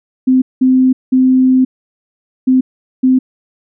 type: tone bursts at uneven times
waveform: sine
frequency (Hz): 258.3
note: C4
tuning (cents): -22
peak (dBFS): -6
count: 5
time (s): 0.27-0.42 / 0.61-0.93 / 1.12-1.65 / 2.47-2.61 / 3.03-3.19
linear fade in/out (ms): 10
effects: none